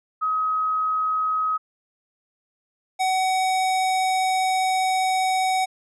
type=tone pair in turn; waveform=sine / square; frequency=1268 / 752.5 Hz; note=D#6 / F#5; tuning=+32 / +29 cents; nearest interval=major sixth; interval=903 cents; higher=first; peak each=-20 dBFS; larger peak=neither; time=0.21-1.58 / 2.99-5.66 s; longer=second; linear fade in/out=20 ms; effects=resampled to 24000 Hz